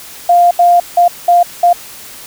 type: tone bursts at uneven times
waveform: sine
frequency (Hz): 700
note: F5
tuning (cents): +4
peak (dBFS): -4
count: 5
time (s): 0.29-0.51 / 0.59-0.8 / 0.97-1.08 / 1.28-1.43 / 1.63-1.73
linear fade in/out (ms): 5
effects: white hiss -32 dBFS RMS until 2.26 s